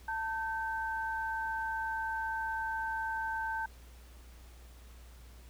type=tone pair together; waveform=sine; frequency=892 / 1548.6 Hz; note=A5 / G6; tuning=+23 / -22 cents; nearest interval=minor seventh; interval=955 cents; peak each=-35 / -36 dBFS; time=0.08-3.66 s; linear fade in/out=5 ms; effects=added 60 Hz sine -51 dBFS peak until 5.49 s + pink hiss -60 dBFS RMS until 5.49 s